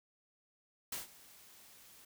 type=noise with ADSR envelope; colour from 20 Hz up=white; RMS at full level=-39 dBFS; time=0.92-2.05 s; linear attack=5 ms; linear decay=140 ms; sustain=-20 dB; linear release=6 ms; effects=none